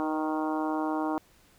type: harmonic tone with a mistuned harmonic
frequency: 155.56 Hz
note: D#3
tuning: in tune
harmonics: 2 / 3 / 4 / 5 / 6 / 7 / 8 / 9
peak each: -29 / -40 / -37 / -35 / -36 / -38 / -44 / -44 dBFS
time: 0-1.18 s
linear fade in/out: 0 ms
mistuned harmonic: 3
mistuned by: +36 cents
effects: pink hiss -61 dBFS RMS until 1.58 s